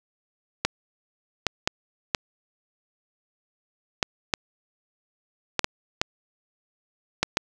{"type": "clicks", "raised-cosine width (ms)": 0.2, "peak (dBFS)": -3, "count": 11, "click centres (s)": [0.65, 1.467, 1.675, 2.148, 4.028, 4.338, 5.593, 5.644, 6.015, 7.23, 7.371], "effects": []}